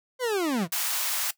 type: linear sweep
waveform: 40% pulse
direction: down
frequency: 523.3 to 152 Hz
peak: -23 dBFS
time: 0.19-0.68 s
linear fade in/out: 50 ms
type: high-pass noise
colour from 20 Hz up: white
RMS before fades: -28 dBFS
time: 0.72-1.31 s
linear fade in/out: 5 ms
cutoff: 700 Hz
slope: 24 dB/octave
effects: noise-tail reverb RT60 0.1 s tail -17 dB re dry